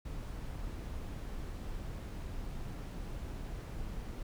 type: noise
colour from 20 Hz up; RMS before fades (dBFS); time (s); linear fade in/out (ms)
brown; -41; 0.05-4.23; 5
effects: none